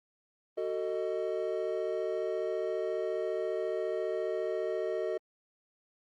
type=chord; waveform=triangle; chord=D# diminished; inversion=first; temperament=just; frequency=373.4 / 448 / 622.3 Hz; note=F#4 / A4 / D#5; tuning=+16 / +31 / 0 cents; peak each=-33 / -33 / -33 dBFS; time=0.57-5.18 s; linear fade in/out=10 ms; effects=Opus 32 kbps